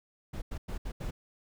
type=noise bursts at uneven times; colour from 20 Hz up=brown; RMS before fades=-36 dBFS; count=5; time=0.33-0.42 / 0.51-0.58 / 0.68-0.78 / 0.85-0.92 / 1-1.11 s; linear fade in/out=10 ms; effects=none